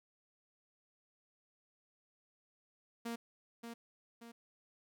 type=tone with echo; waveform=sawtooth; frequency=232.9 Hz; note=A#3; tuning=1 cent flat; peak=-35 dBFS; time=3.05-3.16 s; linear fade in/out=10 ms; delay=580 ms; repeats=2; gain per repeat=-6 dB; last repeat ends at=4.32 s; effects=none